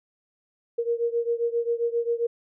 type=beating tone pair; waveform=sine; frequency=466.2 / 473.7 Hz; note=A#4 / A#4; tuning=0 / +28 cents; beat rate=7.5 Hz; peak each=-25 / -27 dBFS; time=0.78-2.27 s; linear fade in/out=10 ms; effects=none

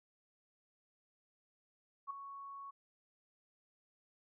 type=tone with ADSR envelope; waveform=sine; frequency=1110 Hz; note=C#6; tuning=2 cents sharp; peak=-36 dBFS; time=2.07-2.71 s; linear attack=34 ms; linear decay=6 ms; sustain=-10 dB; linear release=12 ms; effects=none

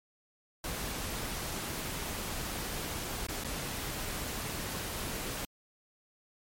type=noise with dropouts; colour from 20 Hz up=pink; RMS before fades=-37 dBFS; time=0.64-5.45 s; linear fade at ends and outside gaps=2 ms; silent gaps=3.268-3.285 / 3.438-3.445 s; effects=MP3 64 kbps

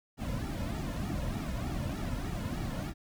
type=noise with flanger; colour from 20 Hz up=brown; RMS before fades=-35 dBFS; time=0.17-2.94 s; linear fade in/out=50 ms; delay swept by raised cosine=1.9 to 2.61 ms; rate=3.3 Hz; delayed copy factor=-0.8; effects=none

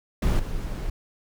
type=noise with level steps; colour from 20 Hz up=brown; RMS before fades=-20 / -29 dBFS; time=0.22-0.9 s; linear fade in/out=5 ms; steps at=0.39 s; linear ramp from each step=5 ms; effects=none

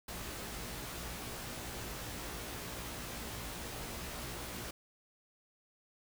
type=noise with comb filter; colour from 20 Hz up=pink; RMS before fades=-43 dBFS; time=0.08-4.71 s; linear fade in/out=5 ms; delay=17 ms; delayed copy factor=+0.75; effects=none

